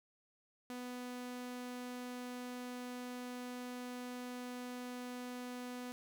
sawtooth tone, 247.8 Hz, B3, 6 cents sharp, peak -39 dBFS, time 0.7-5.92 s, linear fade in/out 0 ms, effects none

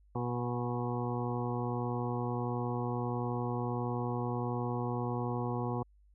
harmonic tone with a mistuned harmonic, 121.5 Hz, B2, 28 cents flat, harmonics 1 / 2 / 3 / 4 / 6 / 7 / 8 / 9, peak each -35 / -38 / -40 / -41 / -43 / -43 / -44 / -45 dBFS, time 0.15-5.83 s, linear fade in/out 5 ms, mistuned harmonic 7, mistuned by -22 cents, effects added 50 Hz sine -60 dBFS peak until 6.14 s

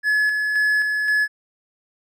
triangle tone with tremolo, 1705 Hz, G#6, 45 cents sharp, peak -14 dBFS, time 0.03-1.28 s, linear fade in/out 50 ms, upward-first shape square, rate 1.9 Hz, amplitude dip 35%, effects none

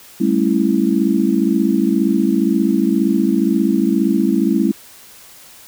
sine chord, A dominant seventh, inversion third, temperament just, 198 / 220 / 275 / 330 Hz, G3 / A3 / C#4 / E4, +18 / 0 / -14 / +2 cents, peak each -18 dBFS, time 0.2-4.72 s, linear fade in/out 10 ms, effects white hiss -42 dBFS RMS until 5.67 s

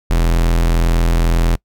45% pulse tone, 42 Hz, E1, 33 cents sharp, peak -11 dBFS, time 0.1-1.56 s, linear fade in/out 10 ms, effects noise-tail reverb RT60 0.1 s tail -25 dB re dry

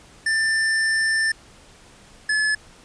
square tone pair in turn, 1780 / 1719.4 Hz, A6 / A6, +20 / -40 cents, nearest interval minor second, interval 60 cents, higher first, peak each -19 dBFS, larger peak neither, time 0.26-1.32 / 2.29-2.55 s, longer first, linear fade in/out 5 ms, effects pink hiss -49 dBFS RMS until 2.84 s + resampled to 22050 Hz

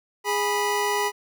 25% pulse tone pair together, 413 / 982.3 Hz, G#4 / B5, -10 / -10 cents, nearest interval octave + minor third, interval 1500 cents, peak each -21 dBFS, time 0.24-1.12 s, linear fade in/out 50 ms, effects none

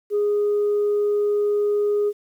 sine tone, 413.4 Hz, G#4, 8 cents flat, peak -16 dBFS, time 0.1-2.13 s, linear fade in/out 50 ms, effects tanh soft clip ceiling -15 dBFS + 9-bit

